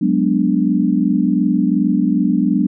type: chord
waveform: sine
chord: G# half-diminished seventh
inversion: third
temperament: equal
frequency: 185 / 207.7 / 246.9 / 293.7 Hz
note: F#3 / G#3 / B3 / D4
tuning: 0 / 0 / 0 / 0 cents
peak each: -18 dBFS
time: 0.01-2.67 s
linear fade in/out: 10 ms
effects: none